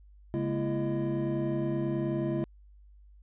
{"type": "tone cluster", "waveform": "triangle", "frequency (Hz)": [138.4, 207.1, 237.3, 336.8, 620], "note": ["C#3", "G#3", "A#3", "E4", "D#5"], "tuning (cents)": [-2, -5, 31, 37, -6], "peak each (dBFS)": [-31, -34, -36, -29, -37], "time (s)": [0.34, 2.44], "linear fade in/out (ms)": 0, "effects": ["added 50 Hz sine -52 dBFS peak until 3.22 s", "resampled to 8000 Hz"]}